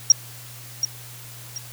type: tone with echo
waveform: sine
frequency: 5620 Hz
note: F8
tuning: 10 cents sharp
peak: -7 dBFS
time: 0.1-0.12 s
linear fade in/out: 2 ms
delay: 730 ms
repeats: 2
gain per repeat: -10 dB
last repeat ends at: 1.58 s
effects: added 120 Hz sine -42 dBFS peak until 1.72 s + white hiss -42 dBFS RMS until 1.72 s